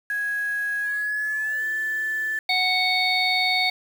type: tone with pitch glide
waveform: sine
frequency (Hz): 1661.2 to 1749.8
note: G#6 to A6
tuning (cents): 0 to -10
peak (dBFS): -23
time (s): 0.1-2.39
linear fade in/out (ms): 2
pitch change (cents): +90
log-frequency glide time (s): 0.8-1.64
type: harmonic tone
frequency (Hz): 740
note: F#5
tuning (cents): 0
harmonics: 1 / 3 / 5 / 6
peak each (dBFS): -26 / -22 / -26 / -26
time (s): 2.49-3.7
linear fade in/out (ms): 5
effects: 7-bit